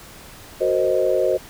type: chord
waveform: sine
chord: C half-diminished seventh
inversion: second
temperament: equal with one note detuned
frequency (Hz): 370 / 463.2 / 523.3 / 622.3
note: Gb4 / Bb4 / C5 / Eb5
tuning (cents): 0 / -11 / 0 / 0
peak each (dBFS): -22 / -24 / -20 / -22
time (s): 0.6-1.38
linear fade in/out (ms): 20
effects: pink hiss -42 dBFS RMS until 1.49 s